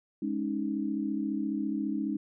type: chord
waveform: sine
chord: Ab suspended fourth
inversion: none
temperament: just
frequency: 207.7 / 276.9 / 311.5 Hz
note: Ab3 / Db4 / Eb4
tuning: 0 / -2 / +2 cents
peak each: -33 dBFS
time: 0.22-2.17 s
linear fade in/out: 5 ms
effects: none